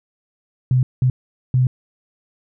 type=tone bursts at uneven times; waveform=sine; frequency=127.5 Hz; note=C3; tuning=44 cents flat; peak=-12 dBFS; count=3; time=0.71-0.83 / 1.02-1.1 / 1.54-1.67 s; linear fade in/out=2 ms; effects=none